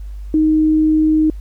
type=tone; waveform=sine; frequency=311.1 Hz; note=D#4; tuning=in tune; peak=-10 dBFS; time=0.34-1.3 s; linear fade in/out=2 ms; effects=added 50 Hz sine -26 dBFS peak until 1.4 s + pink hiss -55 dBFS RMS until 1.4 s